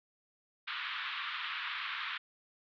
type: band-pass noise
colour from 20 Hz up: pink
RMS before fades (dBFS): -39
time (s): 0.67-2.18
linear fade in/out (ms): 10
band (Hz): 1100 to 3800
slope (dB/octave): 48
effects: none